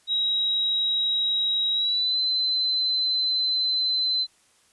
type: tone with pitch glide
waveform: sine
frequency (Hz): 3833 to 4056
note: A#7 to B7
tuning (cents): +47 to +45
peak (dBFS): -21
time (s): 0.07-4.27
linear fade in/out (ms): 50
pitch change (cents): +98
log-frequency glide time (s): 1.73-2.17
effects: white hiss -61 dBFS RMS until 4.72 s + resampled to 24000 Hz